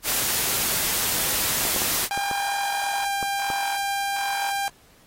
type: noise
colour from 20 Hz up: white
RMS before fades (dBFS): -24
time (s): 0.03-2.09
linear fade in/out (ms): 50
type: clicks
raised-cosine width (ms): 1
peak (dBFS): -16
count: 7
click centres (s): 1.652 / 1.763 / 1.819 / 2.176 / 2.313 / 3.228 / 3.502
type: tone with pitch glide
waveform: sawtooth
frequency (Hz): 801 to 796.4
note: G5 to G5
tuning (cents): +37 to +27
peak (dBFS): -20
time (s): 2.11-4.68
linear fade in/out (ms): 0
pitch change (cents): -10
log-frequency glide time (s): 2.98-3.12
effects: pink hiss -56 dBFS RMS until 5.06 s + AAC 48 kbps